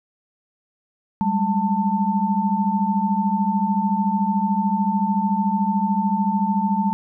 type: tone cluster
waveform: sine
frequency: 193.7 / 207.3 / 890 Hz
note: G3 / G#3 / A5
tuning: -20 / -3 / +20 cents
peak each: -22 dBFS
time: 1.21-6.93 s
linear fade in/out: 0 ms
effects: none